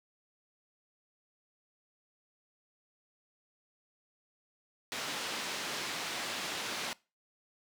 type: band-pass noise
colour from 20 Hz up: white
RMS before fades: -38 dBFS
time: 4.92-6.93 s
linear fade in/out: 0 ms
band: 170 to 4400 Hz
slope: 12 dB/octave
effects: noise-tail reverb RT60 0.3 s tail -23 dB re dry